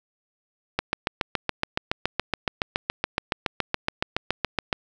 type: click train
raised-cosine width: 0.3 ms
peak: -6 dBFS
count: 29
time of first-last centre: 0.79-4.728 s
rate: 7.11 Hz
effects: none